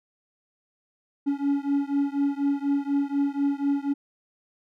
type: beating tone pair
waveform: triangle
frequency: 280 / 284.1 Hz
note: C#4 / C#4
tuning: +18 / +43 cents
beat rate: 4.1 Hz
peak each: -23 / -24 dBFS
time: 1.26-3.94 s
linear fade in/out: 20 ms
effects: none

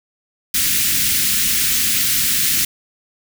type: band-stop noise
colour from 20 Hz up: white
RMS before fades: -17 dBFS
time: 0.54-2.65 s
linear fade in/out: 5 ms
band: 280 to 1700 Hz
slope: 24 dB/octave
effects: none

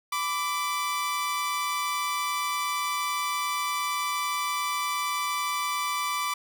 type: tone pair together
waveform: sawtooth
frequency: 1000 / 1168.7 Hz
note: B5 / D6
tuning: +21 / -9 cents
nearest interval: minor third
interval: 270 cents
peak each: -29 / -24 dBFS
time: 0.12-6.34 s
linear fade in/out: 5 ms
effects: none

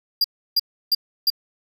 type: tone bursts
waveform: square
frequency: 4804 Hz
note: D8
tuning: 38 cents sharp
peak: -15 dBFS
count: 4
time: 0.21-1.302 s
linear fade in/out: 5 ms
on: 33 ms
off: 320 ms
effects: none

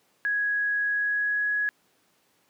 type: tone with pitch glide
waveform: sine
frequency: 1664 to 1676.5 Hz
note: G#6 to G#6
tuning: +3 to +16 cents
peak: -23 dBFS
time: 0.25-1.69 s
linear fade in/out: 0 ms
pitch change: +13 cents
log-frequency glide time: 0.88-1.53 s
effects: pink hiss -66 dBFS RMS until 2.49 s + high-pass 200 Hz 12 dB/octave

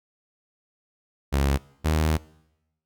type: tone pair in turn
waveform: sawtooth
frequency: 69.3 / 78.17 Hz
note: C#2 / D#2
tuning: 0 / +9 cents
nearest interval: major second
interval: 209 cents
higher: second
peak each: -16 dBFS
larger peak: neither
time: 1.32-1.58 / 1.84-2.18 s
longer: second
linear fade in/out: 20 ms
effects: noise-tail reverb RT60 0.9 s tail -22 dB re dry

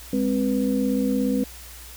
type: tone cluster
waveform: sine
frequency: 205.6 / 262.6 / 491 Hz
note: G#3 / C4 / B4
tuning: -17 / +6 / -10 cents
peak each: -24 / -22 / -28 dBFS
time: 0.13-1.44 s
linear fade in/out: 2 ms
effects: added 60 Hz sine -43 dBFS peak until 1.96 s + white hiss -43 dBFS RMS until 1.96 s

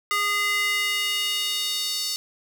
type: tone with high-pass filter sweep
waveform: square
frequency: 410 Hz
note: G#4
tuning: 22 cents flat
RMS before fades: -25 dBFS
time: 0.11-2.16 s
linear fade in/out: 0 ms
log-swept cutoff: 1500 to 4700 Hz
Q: 2.6
effects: none

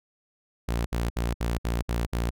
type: tone bursts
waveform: sawtooth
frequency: 58.27 Hz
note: A#1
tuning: in tune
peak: -21 dBFS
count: 7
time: 0.68-2.306 s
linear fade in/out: 10 ms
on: 180 ms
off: 61 ms
effects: none

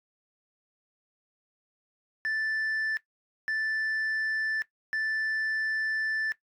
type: tone bursts at uneven times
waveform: sine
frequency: 1760 Hz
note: A6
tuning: in tune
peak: -24 dBFS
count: 3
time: 2.25-2.97 / 3.48-4.62 / 4.93-6.32 s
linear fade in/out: 0 ms
effects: noise-tail reverb RT60 0.1 s tail -18 dB re dry + tanh soft clip ceiling -26 dBFS

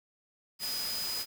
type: tone in noise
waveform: sine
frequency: 4978 Hz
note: D#8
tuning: in tune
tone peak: -34 dBFS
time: 0.59-1.26 s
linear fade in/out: 50 ms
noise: white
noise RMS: -38 dBFS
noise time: 0.59-1.26 s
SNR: +1 dB
effects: none

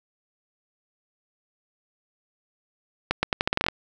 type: accelerating click train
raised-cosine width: 0.3 ms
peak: -5 dBFS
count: 11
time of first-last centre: 3.11-3.685 s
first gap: 120 ms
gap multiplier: 0.82
effects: none

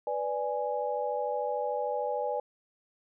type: chord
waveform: sine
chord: G# diminished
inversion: first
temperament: equal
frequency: 493.9 / 587.3 / 830.6 Hz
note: B4 / D5 / G#5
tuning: 0 / 0 / 0 cents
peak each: -33 dBFS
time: 0.07-2.4 s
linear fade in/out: 2 ms
effects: none

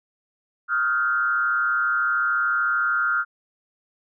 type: tone with frequency modulation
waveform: sine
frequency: 1396.9 Hz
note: F6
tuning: in tune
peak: -19 dBFS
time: 0.68-3.25 s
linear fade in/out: 50 ms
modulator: 133 Hz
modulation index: 0.84
effects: none

